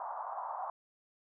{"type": "band-pass noise", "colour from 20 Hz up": "white", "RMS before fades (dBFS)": -40, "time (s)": [0, 0.7], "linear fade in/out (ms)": 2, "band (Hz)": [690, 1100], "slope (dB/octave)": 48, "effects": []}